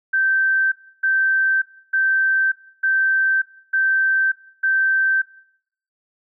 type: tone bursts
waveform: sine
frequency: 1556 Hz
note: G6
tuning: 13 cents flat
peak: -15 dBFS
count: 6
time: 0.13-5.22 s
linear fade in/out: 10 ms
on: 590 ms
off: 310 ms
effects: noise-tail reverb RT60 0.7 s tail -20 dB re dry